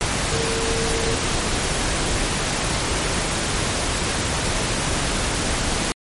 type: tone in noise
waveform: sine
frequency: 454.4 Hz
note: A#4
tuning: 44 cents flat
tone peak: -25 dBFS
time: 0.32-1.15 s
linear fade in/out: 0 ms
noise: pink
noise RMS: -22 dBFS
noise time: 0.01-5.92 s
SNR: -6 dB
effects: MP3 48 kbps